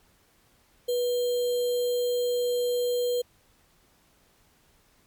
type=tone with sample-and-hold; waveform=sine; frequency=488 Hz; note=B4; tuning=21 cents flat; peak=-23 dBFS; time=0.88-3.22 s; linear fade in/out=10 ms; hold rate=3675 Hz; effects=pink hiss -63 dBFS RMS until 5.06 s + MP3 96 kbps